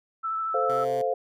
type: tone with vibrato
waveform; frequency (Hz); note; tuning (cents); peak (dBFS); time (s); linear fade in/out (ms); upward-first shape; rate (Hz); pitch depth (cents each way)
sine; 1318.5; E6; 0; -26; 0.23-0.85; 20; triangle; 13; 19
type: chord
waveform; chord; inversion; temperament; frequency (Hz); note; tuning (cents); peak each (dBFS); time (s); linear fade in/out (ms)
sine; F major; first; equal; 440 / 523.3 / 698.5; A4 / C5 / F5; 0 / 0 / 0; -29 / -26 / -28; 0.54-1.14; 5
type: tone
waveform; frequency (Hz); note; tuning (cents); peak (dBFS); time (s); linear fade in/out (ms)
10% pulse; 130.81; C3; 0; -29; 0.69-1.02; 5
effects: none